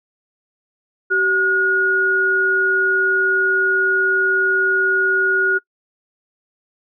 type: tone pair together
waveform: sine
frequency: 381.9 / 1441.9 Hz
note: G4 / F#6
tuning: -45 / -45 cents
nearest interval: octave + major seventh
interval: 2300 cents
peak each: -21 / -14 dBFS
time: 1.1-5.59 s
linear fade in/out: 20 ms
effects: noise-tail reverb RT60 0.1 s tail -23 dB re dry